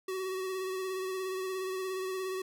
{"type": "tone with vibrato", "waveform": "square", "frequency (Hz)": 376.2, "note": "F#4", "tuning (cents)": 29, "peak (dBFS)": -34, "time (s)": [0.08, 2.42], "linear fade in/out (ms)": 5, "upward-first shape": "sine", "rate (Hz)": 17, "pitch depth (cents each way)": 25, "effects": []}